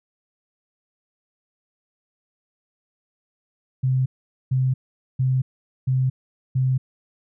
sine tone bursts, 130 Hz, C3, 11 cents flat, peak -17 dBFS, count 5, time 3.83-6.78 s, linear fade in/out 10 ms, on 230 ms, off 450 ms, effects none

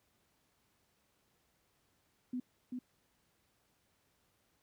sine tone with echo, 250 Hz, B3, 21 cents sharp, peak -35 dBFS, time 2.33-2.4 s, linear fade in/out 5 ms, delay 390 ms, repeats 1, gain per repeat -3 dB, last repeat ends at 2.79 s, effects pink hiss -75 dBFS RMS until 4.62 s + high-pass 60 Hz 12 dB/octave

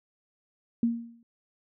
sine tone with exponential decay, 233.1 Hz, A#3, in tune, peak -19 dBFS, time 0.83-1.23 s, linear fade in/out 2 ms, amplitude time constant 86 ms, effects none

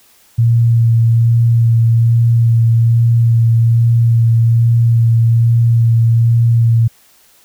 sine tone with vibrato, 115.9 Hz, A#2, 10 cents flat, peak -7 dBFS, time 0.38-6.88 s, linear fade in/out 10 ms, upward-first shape sine, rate 1.2 Hz, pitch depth 15 cents each way, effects white hiss -49 dBFS RMS until 7.44 s

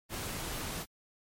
pink noise, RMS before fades -38 dBFS, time 0.09-0.86 s, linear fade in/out 50 ms, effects MP3 64 kbps

